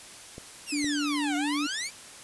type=clicks; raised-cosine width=2 ms; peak=-27 dBFS; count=2; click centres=0.381 / 0.844 s
type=exponential two-way sweep; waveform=15% pulse; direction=down then up; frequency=2907 to 698.5 to 2433 Hz; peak=-24 dBFS; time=0.66-1.91 s; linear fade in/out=50 ms; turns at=1.36 s
type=tone; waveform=sine; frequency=292.1 Hz; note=D4; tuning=9 cents flat; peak=-27 dBFS; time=0.72-1.67 s; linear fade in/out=10 ms
effects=white hiss -46 dBFS RMS until 2.23 s + resampled to 24000 Hz